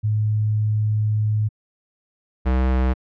sine / square tone pair in turn, 107 / 64.1 Hz, A2 / C2, -48 / -35 cents, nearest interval major sixth, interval 887 cents, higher first, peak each -17 / -17 dBFS, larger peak neither, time 0.03-1.49 / 2.45-2.94 s, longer first, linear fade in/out 20 ms, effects low-pass 2000 Hz 12 dB/octave

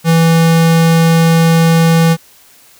square tone, 164.81 Hz, E3, in tune, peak -7 dBFS, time 0.04-2.17 s, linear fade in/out 50 ms, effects white hiss -44 dBFS RMS until 2.79 s

